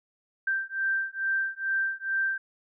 sine beating tone pair, 1568 / 1570.3 Hz, G6 / G6, 0 / +3 cents, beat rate 2.3 Hz, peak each -29 dBFS, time 0.47-2.38 s, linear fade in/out 5 ms, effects none

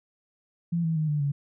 sine tone with pitch steps, 169.8 / 162.41 / 155.35 / 148.59 / 142.13 Hz, F3 / E3 / D#3 / D3 / C#3, -48 / -25 / -2 / +21 / +44 cents, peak -23 dBFS, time 0.72-1.32 s, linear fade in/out 10 ms, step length 120 ms, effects none

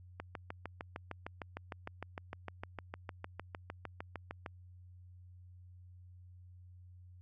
click train, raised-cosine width 0.5 ms, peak -26 dBFS, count 29, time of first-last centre 0.2-4.462 s, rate 6.57 Hz, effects added 90 Hz sine -53 dBFS peak until 7.21 s

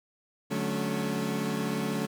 30% pulse chord, D major seventh, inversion none, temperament equal with one note detuned, 146.83 / 185 / 216.6 / 277.2 Hz, D3 / F#3 / A3 / C#4, 0 / 0 / -27 / 0 cents, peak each -33 / -32 / -29 / -33 dBFS, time 0.5-2.07 s, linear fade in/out 20 ms, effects none

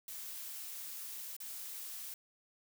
blue noise with dropouts, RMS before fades -45 dBFS, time 0.08-2.14 s, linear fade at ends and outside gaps 2 ms, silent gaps 1.366-1.402 s, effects none

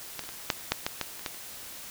clicks, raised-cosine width 0.2 ms, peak -16 / -25 / -22 / -6 / -6 / -10 / -11 / -25 / -13 / -28 dBFS, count 10, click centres 0.193 / 0.238 / 0.29 / 0.502 / 0.72 / 0.865 / 1.013 / 1.194 / 1.262 / 1.345 s, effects white hiss -43 dBFS RMS until 1.9 s

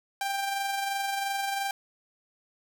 sawtooth tone with amplitude modulation, 790 Hz, G5, 13 cents sharp, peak -23 dBFS, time 0.21-1.71 s, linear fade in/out 2 ms, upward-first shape sine, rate 22.9 Hz, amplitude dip 35%, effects none

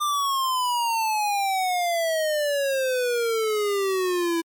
square exponential sweep, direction down, 1200 to 329.9 Hz, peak -22 dBFS, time 0-4.42 s, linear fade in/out 20 ms, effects MP3 96 kbps

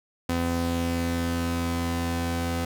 sawtooth tone pair together, 84.68 / 254.2 Hz, E2 / C4, +47 / -50 cents, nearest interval octave + perfect fifth, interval 1903 cents, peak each -24 dBFS, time 0.29-2.65 s, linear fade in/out 5 ms, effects none

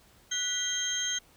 sine tone cluster, 1478 / 1967 / 3180 / 3902 / 6390 Hz, F#6 / B6 / G7 / B7 / G8, -2 / -7 / +24 / -22 / +32 cents, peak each -38 / -39 / -32 / -40 / -31 dBFS, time 0.31-1.19 s, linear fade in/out 10 ms, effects tanh soft clip ceiling -19 dBFS + pink hiss -60 dBFS RMS until 1.36 s

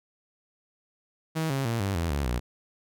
sawtooth tone with pitch steps, 160 / 136.11 / 115.78 / 98.49 / 83.78 / 71.27 / 60.63 Hz, D#3 / C#3 / A#2 / G2 / E2 / C#2 / B1, +49 / -31 / -11 / +9 / +29 / +49 / -31 cents, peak -22 dBFS, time 1.35-2.4 s, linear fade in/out 20 ms, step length 150 ms, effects none

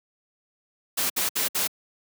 white noise bursts, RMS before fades -25 dBFS, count 4, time 0.97-1.676 s, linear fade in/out 10 ms, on 130 ms, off 62 ms, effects high-pass 150 Hz 12 dB/octave

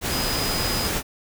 sine tone in noise, 4978 Hz, D#8, in tune, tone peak -28 dBFS, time 0.09-0.91 s, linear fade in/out 50 ms, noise pink, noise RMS -25 dBFS, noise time 0.01-1.03 s, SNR -6 dB, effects none

